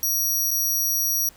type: tone with dropouts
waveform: 15% pulse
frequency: 5760 Hz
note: F#8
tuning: 47 cents flat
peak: -15 dBFS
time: 0.03-1.29 s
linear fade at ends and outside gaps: 1 ms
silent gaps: 0.507-0.513 s
effects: pink hiss -51 dBFS RMS until 1.36 s